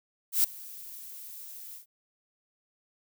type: noise with ADSR envelope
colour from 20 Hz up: violet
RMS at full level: -21 dBFS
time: 0.32-1.86 s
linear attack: 120 ms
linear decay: 6 ms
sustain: -23 dB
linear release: 110 ms
effects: none